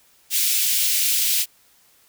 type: high-pass noise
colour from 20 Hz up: white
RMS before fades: -20 dBFS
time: 0.3-1.46 s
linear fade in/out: 50 ms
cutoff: 2400 Hz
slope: 24 dB/octave
effects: white hiss -57 dBFS RMS until 2.08 s